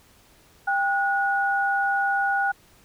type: tone pair together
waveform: sine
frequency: 793 / 1456 Hz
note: G5 / F#6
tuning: +20 / -28 cents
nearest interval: major seventh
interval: 1052 cents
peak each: -23 dBFS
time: 0.67-2.52 s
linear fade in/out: 10 ms
effects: pink hiss -56 dBFS RMS until 2.84 s